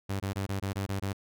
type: tone bursts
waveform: sawtooth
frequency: 98 Hz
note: G2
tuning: in tune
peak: -26 dBFS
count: 8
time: 0.09-1.131 s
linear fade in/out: 10 ms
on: 110 ms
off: 23 ms
effects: none